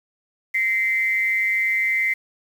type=tone with amplitude modulation; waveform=sine; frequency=2076 Hz; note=C7; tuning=14 cents flat; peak=-15 dBFS; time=0.54-2.14 s; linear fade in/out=10 ms; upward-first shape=sine; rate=203 Hz; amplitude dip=65%; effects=7-bit